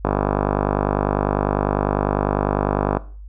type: click train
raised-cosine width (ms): 1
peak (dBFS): -3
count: 147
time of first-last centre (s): 0.05-2.97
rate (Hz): 50
effects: noise-tail reverb RT60 0.4 s tail -18 dB re dry + added 50 Hz sine -34 dBFS peak until 3.28 s